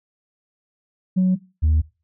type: tone pair in turn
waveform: sine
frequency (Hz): 185 / 77.78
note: F#3 / D#2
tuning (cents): 0 / 0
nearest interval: octave + minor third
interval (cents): 1500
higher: first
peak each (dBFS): -12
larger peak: neither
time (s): 1.16-1.36 / 1.62-1.82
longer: neither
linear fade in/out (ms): 20
effects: noise-tail reverb RT60 0.3 s tail -20 dB re dry + tanh soft clip ceiling -12 dBFS